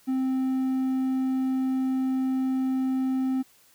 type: tone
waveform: triangle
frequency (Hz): 261.6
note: C4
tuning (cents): 0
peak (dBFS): -21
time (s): 0.07-3.43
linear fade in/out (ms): 20
effects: white hiss -59 dBFS RMS until 3.74 s